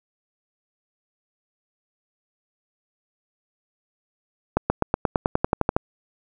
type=accelerating click train; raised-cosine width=1 ms; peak=-4 dBFS; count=13; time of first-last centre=4.57-5.765 s; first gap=130 ms; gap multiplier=0.95; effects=none